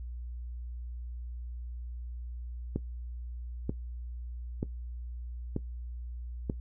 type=click train; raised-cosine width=3 ms; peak=-17 dBFS; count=5; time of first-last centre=2.76-6.498 s; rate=1.07 Hz; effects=noise-tail reverb RT60 0.1 s tail -17 dB re dry + added 60 Hz sine -37 dBFS peak until 6.6 s